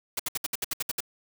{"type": "noise bursts", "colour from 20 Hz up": "white", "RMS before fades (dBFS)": -29, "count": 10, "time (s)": [0.17, 1.005], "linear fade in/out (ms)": 5, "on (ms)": 25, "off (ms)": 65, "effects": []}